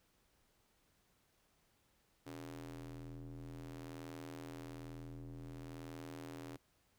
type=ring-modulated tone; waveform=sawtooth; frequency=81.1 Hz; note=E2; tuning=28 cents flat; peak=-40 dBFS; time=2.26-6.57 s; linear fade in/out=10 ms; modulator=203 Hz; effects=pink hiss -75 dBFS RMS until 6.98 s